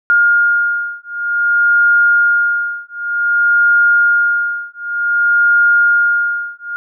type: beating tone pair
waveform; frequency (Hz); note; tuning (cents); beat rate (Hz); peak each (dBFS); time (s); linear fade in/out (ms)
sine; 1416 / 1416.54; F6 / F6; +23 / +24; 0.54; -13; 0.1-6.76; 0
effects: none